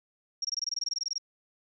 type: tone bursts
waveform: sine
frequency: 5588 Hz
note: F8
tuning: in tune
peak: -28 dBFS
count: 16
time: 0.42-1.182 s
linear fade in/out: 5 ms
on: 27 ms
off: 22 ms
effects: none